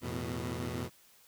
15% pulse chord, E suspended fourth, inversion none, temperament equal with one note detuned, 84.48 / 110 / 123.47 Hz, E2 / A2 / B2, +43 / 0 / 0 cents, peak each -33 / -35 / -32 dBFS, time 0.01-0.9 s, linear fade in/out 50 ms, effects white hiss -62 dBFS RMS until 1.27 s

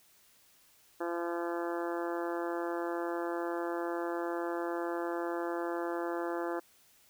harmonic tone, 171.1 Hz, F3, 35 cents flat, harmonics 2 / 3 / 4 / 5 / 6 / 7 / 8 / 9 / 10, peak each -35 / -39 / -41 / -43 / -45 / -46 / -47 / -48 / -49 dBFS, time 1-6.6 s, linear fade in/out 10 ms, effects white hiss -64 dBFS RMS until 7.09 s

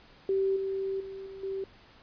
sine tone with level steps, 387.2 Hz, G4, 21 cents flat, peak -24 / -29 / -38 / -41 / -31 dBFS, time 0.29-1.64 s, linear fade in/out 2 ms, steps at 0.56 / 1 / 1.26 / 1.43 s, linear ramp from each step 5 ms, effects pink hiss -56 dBFS RMS until 2.02 s + resampled to 11025 Hz

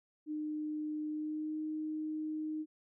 sine tone with pitch glide, 304.5 to 309.6 Hz, D#4 to D#4, -37 to -9 cents, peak -35 dBFS, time 0.26-2.66 s, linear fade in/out 50 ms, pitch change +28 cents, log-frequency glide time 1.08-1.59 s, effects none

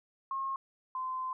sine tone pair in turn, 1078 / 1032.7 Hz, C#6 / C6, -49 / -23 cents, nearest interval minor second, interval 74 cents, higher first, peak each -32 / -33 dBFS, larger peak first, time 0.31-0.56 / 0.95-1.33 s, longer second, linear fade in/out 2 ms, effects none

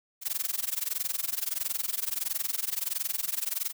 blue noise with amplitude modulation, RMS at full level -28 dBFS, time 0.21-3.73 s, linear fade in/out 50 ms, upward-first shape sine, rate 21.5 Hz, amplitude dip 95%, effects none

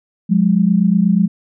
sine tone pair together, 179.41 / 207.7 Hz, F3 / G#3, +47 / 0 cents, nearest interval minor third, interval 253 cents, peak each -13 dBFS, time 0.29-1.28 s, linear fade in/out 20 ms, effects none

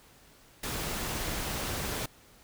pink noise, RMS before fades -34 dBFS, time 0.63-2.06 s, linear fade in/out 5 ms, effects pink hiss -58 dBFS RMS until 2.43 s

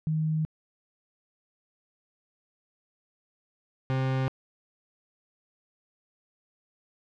sine / 40% pulse tone pair in turn, 156.7 / 131.77 Hz, D#3 / C3, +13 / +13 cents, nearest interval minor third, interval 300 cents, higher first, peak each -24 dBFS, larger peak neither, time 0.07-0.45 / 3.9-4.28 s, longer neither, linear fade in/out 0 ms, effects low-pass 3000 Hz 12 dB/octave

